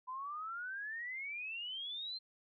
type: exponential sweep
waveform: sine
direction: up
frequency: 1000 to 4186 Hz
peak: -40 dBFS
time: 0.07-2.19 s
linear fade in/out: 20 ms
effects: none